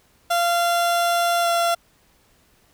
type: tone with pitch glide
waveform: 30% pulse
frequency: 690 to 684.4 Hz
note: F5 to F5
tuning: -21 to -35 cents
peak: -15 dBFS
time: 0.3-1.75 s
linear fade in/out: 10 ms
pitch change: -14 cents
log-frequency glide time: 1.42-1.47 s
effects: pink hiss -59 dBFS RMS until 2.73 s